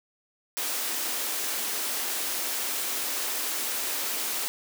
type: high-pass noise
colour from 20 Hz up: white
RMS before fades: -30 dBFS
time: 0.57-4.48 s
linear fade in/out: 0 ms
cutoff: 230 Hz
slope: 48 dB/octave
effects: none